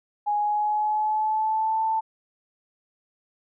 sine tone with pitch glide, 830.6 to 885.1 Hz, G#5 to A5, 0 to +10 cents, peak -21 dBFS, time 0.26-2.01 s, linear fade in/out 20 ms, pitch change +110 cents, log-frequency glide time 0.36-1.81 s, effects none

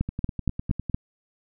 two click trains, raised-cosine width 5 ms, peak -11 / -17 dBFS, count 5 / 9, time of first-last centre 0.01-0.945 / 0.09-0.897 s, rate 4.28 / 9.91 Hz, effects none

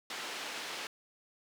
white band-pass noise, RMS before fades -41 dBFS, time 0.1-0.87 s, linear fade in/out 2 ms, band 300 to 3900 Hz, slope 12 dB/octave, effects none

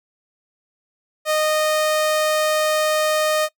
sawtooth tone, 617 Hz, D#5, 15 cents flat, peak -13 dBFS, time 1.25-3.49 s, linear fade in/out 50 ms, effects noise-tail reverb RT60 0.1 s tail -21 dB re dry

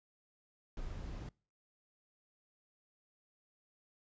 brown noise, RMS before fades -43 dBFS, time 0.77-1.29 s, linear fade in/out 2 ms, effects noise-tail reverb RT60 0.4 s tail -26 dB re dry + resampled to 16000 Hz

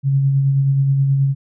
sine tone with tremolo, 137.3 Hz, C#3, 16 cents flat, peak -11 dBFS, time 0.03-1.35 s, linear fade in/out 50 ms, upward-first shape sine, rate 9.4 Hz, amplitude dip 30%, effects none

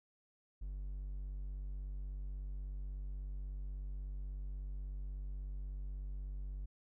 triangle tone, 48.19 Hz, G1, 29 cents flat, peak -38 dBFS, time 0.61-6.66 s, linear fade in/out 10 ms, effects none

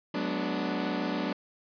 sawtooth chord, G# half-diminished seventh, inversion third, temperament equal with one note detuned, 185 / 212.3 / 246.9 / 293.7 Hz, F#3 / G#3 / B3 / D4, 0 / +38 / 0 / 0 cents, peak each -31 / -32 / -31 / -29 dBFS, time 0.14-1.33 s, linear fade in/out 5 ms, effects resampled to 11025 Hz

